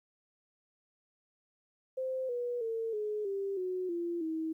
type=tone with pitch steps; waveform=sine; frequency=520 / 485.2 / 452.7 / 422.4 / 394.1 / 367.7 / 343.1 / 320.1 Hz; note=C5 / B4 / A4 / G#4 / G4 / F#4 / F4 / D#4; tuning=-11 / -31 / +49 / +29 / +9 / -11 / -31 / +49 cents; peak=-32 dBFS; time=1.97-4.53 s; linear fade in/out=10 ms; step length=320 ms; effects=12-bit